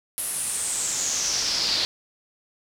brown noise with band-pass filter sweep, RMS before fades -26 dBFS, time 0.18-1.85 s, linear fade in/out 0 ms, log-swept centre 11000 to 4300 Hz, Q 5.7, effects none

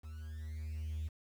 triangle tone with level ramp, 77.78 Hz, D#2, in tune, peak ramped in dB -42 to -32 dBFS, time 0.03-1.09 s, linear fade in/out 20 ms, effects tanh soft clip ceiling -32 dBFS + 10-bit

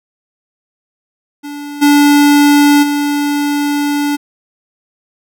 square tone with level steps, 289.7 Hz, D4, 24 cents flat, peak -24 / -6 / -13 dBFS, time 1.43-4.17 s, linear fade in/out 20 ms, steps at 1.81 / 2.82 s, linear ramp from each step 20 ms, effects none

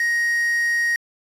triangle tone with quantisation, 1876 Hz, A#6, 11 cents sharp, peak -16 dBFS, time 0-0.96 s, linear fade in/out 2 ms, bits 6, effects resampled to 32000 Hz

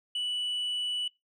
sine tone, 2960 Hz, F#7, in tune, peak -26 dBFS, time 0.15-1.08 s, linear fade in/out 5 ms, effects noise-tail reverb RT60 0.2 s tail -24 dB re dry + tanh soft clip ceiling -28 dBFS

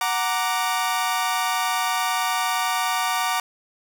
sawtooth chord, Gb augmented, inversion none, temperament equal, 740 / 932.3 / 1174.7 Hz, Gb5 / Bb5 / D6, 0 / 0 / 0 cents, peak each -22 dBFS, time 0.01-3.4 s, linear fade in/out 2 ms, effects none

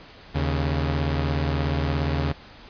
sawtooth tone pair together, 77.78 / 138.59 Hz, D#2 / C#3, 0 / 0 cents, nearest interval minor seventh, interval 1000 cents, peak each -20 / -22 dBFS, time 0.34-2.33 s, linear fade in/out 20 ms, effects pink hiss -46 dBFS RMS until 2.69 s + resampled to 11025 Hz

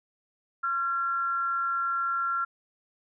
sine tone with amplitude modulation, 1369 Hz, F6, 35 cents flat, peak -23 dBFS, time 0.63-2.45 s, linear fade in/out 10 ms, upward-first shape sine, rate 291 Hz, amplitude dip 50%, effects none

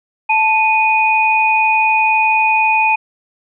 sine tone pair together, 879 / 2478 Hz, A5 / D#7, -2 / -8 cents, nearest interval octave + tritone, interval 1794 cents, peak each -13 dBFS, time 0.29-2.96 s, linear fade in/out 10 ms, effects none

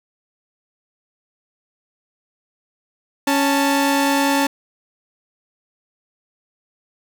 sawtooth tone pair together, 277.7 / 883 Hz, C#4 / A5, +3 / +6 cents, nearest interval octave + minor sixth, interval 2003 cents, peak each -13 / -16 dBFS, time 3.27-4.47 s, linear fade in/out 5 ms, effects none

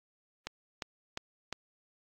click train, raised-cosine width 0.2 ms, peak -18 dBFS, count 4, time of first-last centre 0.47-1.526 s, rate 2.84 Hz, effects AAC 48 kbps

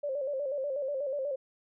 sine tone with vibrato, 554.4 Hz, C#5, in tune, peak -30 dBFS, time 0.03-1.36 s, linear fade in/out 10 ms, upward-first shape square, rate 8.2 Hz, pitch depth 80 cents each way, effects none

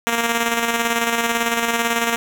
5% pulse tone with tremolo, 232.8 Hz, A#3, 2 cents flat, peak -5 dBFS, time 0.07-2.16 s, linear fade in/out 0 ms, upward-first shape square, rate 18 Hz, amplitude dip 40%, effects 7-bit

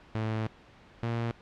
sawtooth tone pair in turn, 110 / 116.54 Hz, A2 / A#2, 0 / 0 cents, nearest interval minor second, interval 100 cents, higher second, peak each -25 / -25 dBFS, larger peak neither, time 0.15-0.47 / 1.03-1.31 s, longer first, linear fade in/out 0 ms, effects pink hiss -55 dBFS RMS until 1.41 s + low-pass 3000 Hz 12 dB/octave

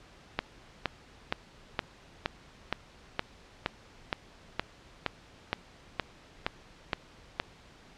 click train, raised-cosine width 0.3 ms, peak -11 dBFS, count 16, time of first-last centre 0.39-7.399 s, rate 2.14 Hz, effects pink hiss -55 dBFS RMS until 7.97 s + low-pass 5000 Hz 12 dB/octave

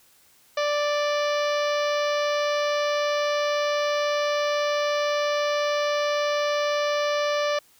harmonic tone, 587.3 Hz, D5, in tune, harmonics 1 / 2 / 3 / 4 / 5 / 6 / 7 / 8 / 9 / 10, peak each -23 / -29 / -33 / -35 / -37 / -39 / -40 / -41 / -42 / -43 dBFS, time 0.57-7.59 s, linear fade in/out 5 ms, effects white hiss -58 dBFS RMS until 7.79 s

